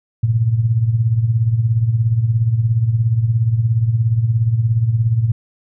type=tone with tremolo; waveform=sine; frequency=114.2 Hz; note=A#2; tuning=35 cents flat; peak=-9 dBFS; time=0.23-5.32 s; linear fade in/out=5 ms; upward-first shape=triangle; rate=17 Hz; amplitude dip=75%; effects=none